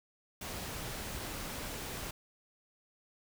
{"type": "noise", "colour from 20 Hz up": "pink", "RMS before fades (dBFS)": -41, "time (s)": [0.41, 2.11], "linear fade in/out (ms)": 5, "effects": []}